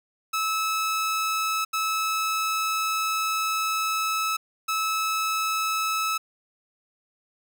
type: tone bursts at uneven times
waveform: sawtooth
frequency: 1300 Hz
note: E6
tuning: 24 cents flat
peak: -20 dBFS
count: 3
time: 0.33-1.65 / 1.73-4.37 / 4.68-6.18 s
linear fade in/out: 10 ms
effects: none